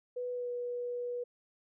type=tone with pitch glide; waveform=sine; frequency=493.9 to 486.8 Hz; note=B4 to B4; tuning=0 to -25 cents; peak=-34 dBFS; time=0.16-1.24 s; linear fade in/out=10 ms; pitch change=-25 cents; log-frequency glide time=0.32-0.5 s; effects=none